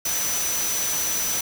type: tone in noise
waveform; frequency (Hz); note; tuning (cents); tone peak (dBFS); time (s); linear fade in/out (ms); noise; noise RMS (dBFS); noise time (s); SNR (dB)
sine; 5970; F#8; +15; -25; 0.05-1.41; 5; white; -27; 0.05-1.41; -1
effects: none